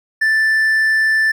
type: tone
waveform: triangle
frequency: 1764 Hz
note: A6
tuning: 4 cents sharp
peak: -10 dBFS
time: 0.21-1.32 s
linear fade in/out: 10 ms
effects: none